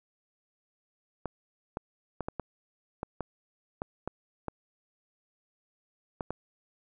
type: clicks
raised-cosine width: 1 ms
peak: -19 dBFS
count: 12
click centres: 1.257 / 1.771 / 2.207 / 2.285 / 2.397 / 3.031 / 3.207 / 3.819 / 4.076 / 4.483 / 6.208 / 6.306 s
effects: none